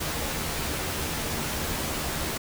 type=noise with comb filter; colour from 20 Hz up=pink; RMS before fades=-30 dBFS; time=0-2.38 s; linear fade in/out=10 ms; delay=13 ms; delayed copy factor=+0.5; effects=none